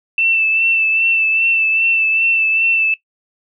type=tone with vibrato; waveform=sine; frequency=2661 Hz; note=E7; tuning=16 cents sharp; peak=-12 dBFS; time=0.18-2.94 s; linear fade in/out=2 ms; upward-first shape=sine; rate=2.5 Hz; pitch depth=26 cents each way; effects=noise-tail reverb RT60 0.1 s tail -17 dB re dry